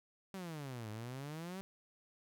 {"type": "exponential two-way sweep", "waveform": "sawtooth", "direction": "down then up", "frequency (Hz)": [197.1, 104.7, 197.1], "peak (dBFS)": -39, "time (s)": [0.34, 1.61], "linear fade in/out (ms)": 0, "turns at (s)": 0.9, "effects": []}